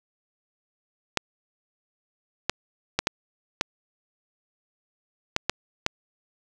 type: clicks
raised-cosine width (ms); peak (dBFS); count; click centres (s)
0.2; -4; 8; 1.173 / 2.496 / 2.99 / 3.071 / 3.611 / 5.364 / 5.496 / 5.864
effects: none